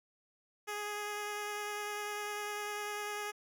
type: tone with vibrato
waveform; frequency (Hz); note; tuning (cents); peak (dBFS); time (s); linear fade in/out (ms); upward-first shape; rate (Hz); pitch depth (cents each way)
10% pulse; 415.8; G#4; +2; -29; 0.67-3.32; 20; sine; 10; 11
effects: none